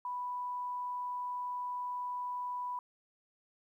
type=tone; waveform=sine; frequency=987.8 Hz; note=B5; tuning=in tune; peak=-35 dBFS; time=0.05-2.79 s; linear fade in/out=2 ms; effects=12-bit